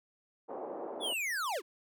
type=band-pass noise; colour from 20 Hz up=pink; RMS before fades=-41 dBFS; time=0.48-1.14 s; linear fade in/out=20 ms; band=340 to 840 Hz; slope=24 dB/octave
type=linear sweep; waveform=square; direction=down; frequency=3520 to 294.9 Hz; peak=-33 dBFS; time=1-1.62 s; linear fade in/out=50 ms
effects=none